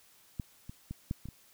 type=clicks; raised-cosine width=5 ms; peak=-22 / -30 / -26 / -20 / -30 / -30 dBFS; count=6; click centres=0.398 / 0.695 / 0.91 / 1.111 / 1.256 / 1.287 s; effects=white hiss -62 dBFS RMS until 1.53 s